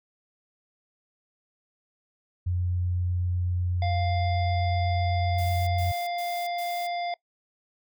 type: tone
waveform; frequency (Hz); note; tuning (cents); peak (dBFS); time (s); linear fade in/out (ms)
sine; 89.2; F2; +37; -24; 2.46-5.92; 10
type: harmonic tone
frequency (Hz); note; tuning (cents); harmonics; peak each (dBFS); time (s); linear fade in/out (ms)
698.5; F5; 0; 1 / 3 / 5 / 7; -28 / -38 / -42 / -45; 3.82-7.14; 2
type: noise bursts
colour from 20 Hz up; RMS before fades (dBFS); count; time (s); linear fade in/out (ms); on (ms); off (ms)
blue; -43; 4; 5.38-6.87; 5; 290; 110
effects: noise-tail reverb RT60 0.1 s tail -21 dB re dry